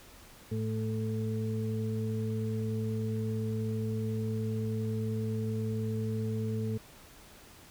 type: harmonic tone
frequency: 110 Hz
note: A2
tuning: in tune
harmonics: 1 / 2 / 4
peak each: -32 / -35 / -38 dBFS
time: 0.51-6.78 s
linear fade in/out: 10 ms
effects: pink hiss -54 dBFS RMS until 7.7 s